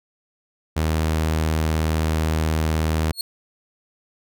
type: tone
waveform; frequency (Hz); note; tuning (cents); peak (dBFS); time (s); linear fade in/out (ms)
sawtooth; 79; D#2; +27; -15; 0.76-3.12; 10
type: tone with exponential growth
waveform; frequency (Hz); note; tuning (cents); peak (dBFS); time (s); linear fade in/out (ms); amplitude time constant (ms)
sawtooth; 4325; C#8; -43; -16; 3.13-3.21; 2; 16
effects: none